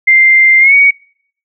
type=tone with pitch glide; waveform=sine; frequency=2093 to 2243 Hz; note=C7 to C#7; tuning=0 to +20 cents; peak=-3 dBFS; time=0.07-0.91 s; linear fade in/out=10 ms; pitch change=+120 cents; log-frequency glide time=0.6-0.74 s; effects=noise-tail reverb RT60 0.6 s tail -25 dB re dry